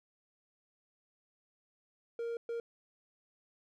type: tone bursts at uneven times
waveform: triangle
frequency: 466.2 Hz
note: A#4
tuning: in tune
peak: -33 dBFS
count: 2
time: 2.19-2.37 / 2.49-2.6 s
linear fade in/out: 2 ms
effects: none